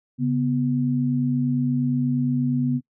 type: tone pair together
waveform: sine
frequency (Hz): 138.59 / 247.1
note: C#3 / B3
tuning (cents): 0 / +1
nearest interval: minor seventh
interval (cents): 1001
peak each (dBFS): -23 / -21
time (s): 0.18-2.81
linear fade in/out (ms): 50
effects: noise-tail reverb RT60 0.1 s tail -23 dB re dry